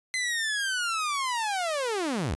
sawtooth linear sweep, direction down, 2053 to 51.3 Hz, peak -23 dBFS, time 0.14-2.35 s, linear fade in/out 0 ms, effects resampled to 24000 Hz

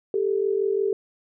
sine tone pair together, 394.2 / 440 Hz, G4 / A4, +10 / 0 cents, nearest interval major second, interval 190 cents, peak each -22 / -25 dBFS, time 0.14-0.93 s, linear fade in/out 2 ms, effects none

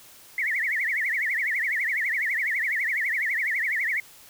sine tone with vibrato, 1981 Hz, B6, 5 cents sharp, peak -23 dBFS, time 0.38-4 s, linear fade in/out 2 ms, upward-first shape triangle, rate 12 Hz, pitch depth 250 cents each way, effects white hiss -50 dBFS RMS until 4.29 s

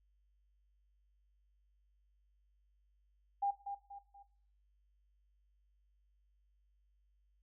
sine tone with echo, 802 Hz, G5, 39 cents sharp, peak -31 dBFS, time 3.42-3.51 s, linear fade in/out 10 ms, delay 240 ms, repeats 3, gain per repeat -8 dB, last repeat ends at 4.23 s, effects noise-tail reverb RT60 0.6 s tail -18 dB re dry + added 50 Hz sine -70 dBFS peak until 7.42 s

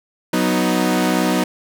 sawtooth chord, B major, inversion second, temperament equal, 185 / 246.9 / 311.1 Hz, F#3 / B3 / D#4, 0 / 0 / 0 cents, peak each -16 dBFS, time 0.33-1.44 s, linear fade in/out 5 ms, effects none

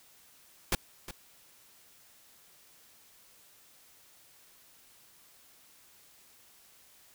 pink noise with echo, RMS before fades -27 dBFS, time 0.72-0.75 s, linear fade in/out 2 ms, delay 360 ms, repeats 1, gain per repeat -14 dB, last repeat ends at 1.11 s, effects white hiss -60 dBFS RMS until 7.14 s

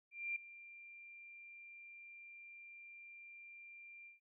sine tone with ADSR envelope, 2378 Hz, D7, 21 cents sharp, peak -36 dBFS, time 0.11-4.2 s, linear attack 250 ms, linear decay 4 ms, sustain -17 dB, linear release 140 ms, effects none

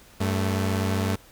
sawtooth tone pair together, 95.87 / 220 Hz, G2 / A3, -38 / 0 cents, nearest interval octave + major second, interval 1438 cents, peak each -20 / -24 dBFS, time 0.2-1.16 s, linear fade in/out 10 ms, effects pink hiss -52 dBFS RMS until 1.31 s

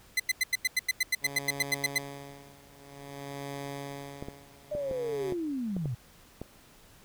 sawtooth tone bursts, 2035 Hz, C7, 49 cents flat, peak -20 dBFS, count 16, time 0.17-1.983 s, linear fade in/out 5 ms, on 28 ms, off 91 ms
10% pulse tone with tremolo, 140.3 Hz, C#3, 21 cents sharp, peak -28 dBFS, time 1.21-5.35 s, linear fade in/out 50 ms, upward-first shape sine, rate 0.52 Hz, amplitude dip 90%
clicks, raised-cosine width 2 ms, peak -24 dBFS, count 8, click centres 4.225 / 4.285 / 4.751 / 4.912 / 5.323 / 5.766 / 5.857 / 6.416 s
sine linear sweep, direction down, 608 to 110 Hz, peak -30 dBFS, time 4.71-5.95 s, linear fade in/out 10 ms
effects pink hiss -57 dBFS RMS until 7.04 s

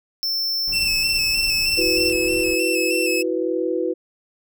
square tone, 5350 Hz, E8, 25 cents sharp, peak -21 dBFS, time 0.23-2.1 s, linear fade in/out 0 ms
brown noise, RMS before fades -35 dBFS, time 0.67-2.55 s, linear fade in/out 10 ms
sawtooth tone with vibrato, 2637 Hz, E7, in tune, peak -18 dBFS, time 0.72-3.23 s, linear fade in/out 20 ms, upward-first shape square, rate 3.2 Hz, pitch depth 31 cents each way
sine chord, E suspended second, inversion none, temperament just, 329.6 / 370.8 / 494.4 Hz, E4 / F#4 / B4, 0 / +4 / +2 cents, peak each -24 dBFS, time 1.77-3.94 s, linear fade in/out 20 ms
effects none

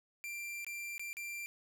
45% pulse tone with dropouts, 2365 Hz, D7, 12 cents sharp, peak -40 dBFS, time 0.24-1.46 s, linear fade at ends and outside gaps 0 ms, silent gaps 0.646-0.666 / 0.98-0.995 / 1.13-1.169 s, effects none

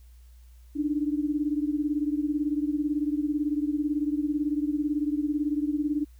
sine beating tone pair, 291.1 / 309.1 Hz, D4 / D#4, -15 / -11 cents, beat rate 18 Hz, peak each -26 / -29 dBFS, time 0.75-6.05 s, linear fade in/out 20 ms, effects added 60 Hz sine -48 dBFS peak until 6.19 s + white hiss -66 dBFS RMS until 6.19 s

